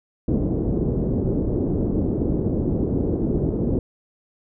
white low-pass noise, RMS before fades -22 dBFS, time 0.28-3.79 s, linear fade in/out 2 ms, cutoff 380 Hz, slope 24 dB/octave, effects none

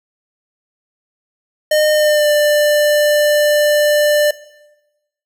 square tone with pitch glide, 610 to 593.7 Hz, D#5 to D5, -34 to +19 cents, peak -11 dBFS, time 1.71-4.31 s, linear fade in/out 5 ms, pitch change -47 cents, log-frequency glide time 1.91-2.29 s, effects noise-tail reverb RT60 1.0 s tail -19 dB re dry

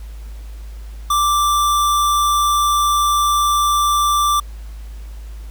square tone, 1174.7 Hz, D6, in tune, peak -14 dBFS, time 1.1-4.4 s, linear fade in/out 5 ms, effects added 53 Hz sine -29 dBFS peak until 5.5 s + pink hiss -48 dBFS RMS until 5.5 s

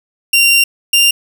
sawtooth tone pair in turn, 2767 / 2788 Hz, F7 / F7, -17 / -4 cents, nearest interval unison, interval 13 cents, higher second, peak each -4 dBFS, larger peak neither, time 0.33-0.64 / 0.93-1.11 s, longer first, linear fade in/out 5 ms, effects none

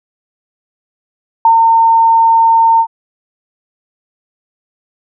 sine tone with ADSR envelope, 910 Hz, A#5, 42 cents flat, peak -3 dBFS, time 1.45-2.87 s, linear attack 3 ms, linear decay 95 ms, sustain -2 dB, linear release 73 ms, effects none

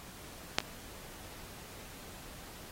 clicks, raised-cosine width 0.2 ms, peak -7 / -21 dBFS, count 2, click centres 0.585 / 0.604 s, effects pink hiss -50 dBFS RMS until 2.71 s + AAC 48 kbps

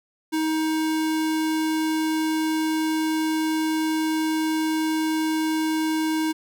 square tone, 315.5 Hz, D#4, 24 cents sharp, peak -22 dBFS, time 0.32-6.33 s, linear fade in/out 20 ms, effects none

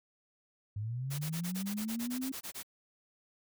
sine linear sweep, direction up, 100 to 269 Hz, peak -34 dBFS, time 0.76-2.32 s, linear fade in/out 5 ms
white noise bursts, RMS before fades -42 dBFS, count 14, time 1.1-2.632 s, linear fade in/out 20 ms, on 89 ms, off 22 ms
effects none

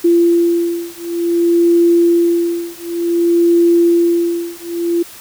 sine beating tone pair, 341.5 / 342.05 Hz, F4 / F4, -39 / -36 cents, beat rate 0.55 Hz, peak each -13 dBFS, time 0.04-5.03 s, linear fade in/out 10 ms, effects white hiss -36 dBFS RMS until 5.2 s

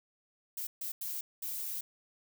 violet noise bursts at uneven times, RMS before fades -38 dBFS, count 4, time 0.57-0.67 / 0.81-0.92 / 1.01-1.21 / 1.42-1.81 s, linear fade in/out 5 ms, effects none

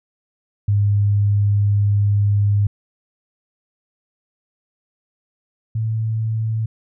sine tone pair in turn, 102.1 / 110.96 Hz, G#2 / A2, -29 / +15 cents, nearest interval minor second, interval 144 cents, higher second, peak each -13 / -18 dBFS, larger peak first, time 0.68-2.67 / 5.75-6.66 s, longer first, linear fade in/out 5 ms, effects none

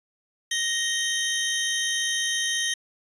25% pulse tone pair together, 1864.7 / 3126 Hz, A#6 / G7, 0 / -6 cents, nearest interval major sixth, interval 894 cents, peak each -23 dBFS, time 0.51-2.74 s, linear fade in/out 5 ms, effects resampled to 24000 Hz

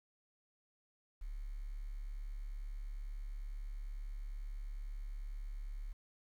sine tone, 35.56 Hz, C#1, 45 cents sharp, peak -40 dBFS, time 1.21-5.93 s, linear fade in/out 10 ms, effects 11-bit

